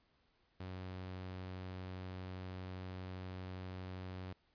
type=tone; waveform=sawtooth; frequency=92.5 Hz; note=F#2; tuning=in tune; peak=-40 dBFS; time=0.6-4.33 s; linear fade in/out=5 ms; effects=pink hiss -75 dBFS RMS until 4.54 s + resampled to 11025 Hz